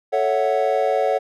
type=chord; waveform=triangle; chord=F# minor seventh; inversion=first; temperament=equal; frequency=440 / 554.4 / 659.3 / 740 Hz; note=A4 / C#5 / E5 / F#5; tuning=0 / 0 / 0 / 0 cents; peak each=-21 / -19 / -23 / -20 dBFS; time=0.12-1.19 s; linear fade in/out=20 ms; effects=none